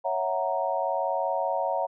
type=chord; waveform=sine; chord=F# dominant seventh; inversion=second; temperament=equal; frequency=554.4 / 659.3 / 740 / 932.3 Hz; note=C#5 / E5 / F#5 / A#5; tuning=0 / 0 / 0 / 0 cents; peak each=-30 dBFS; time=0.04-1.87 s; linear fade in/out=20 ms; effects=none